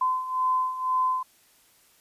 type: beating tone pair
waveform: sine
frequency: 1023 / 1025 Hz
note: C6 / C6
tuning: -39 / -36 cents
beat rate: 2 Hz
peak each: -29 / -24 dBFS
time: 0.01-1.23 s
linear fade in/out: 5 ms
effects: white hiss -60 dBFS RMS until 2 s + resampled to 32000 Hz